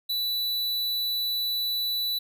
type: tone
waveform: square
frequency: 3960 Hz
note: B7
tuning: 4 cents sharp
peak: -26 dBFS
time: 0.09-2.19 s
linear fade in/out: 10 ms
effects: none